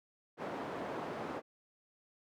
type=band-pass noise; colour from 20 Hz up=white; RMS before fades=-41 dBFS; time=0.37-1.42 s; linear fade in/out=50 ms; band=180 to 770 Hz; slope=12 dB/octave; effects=none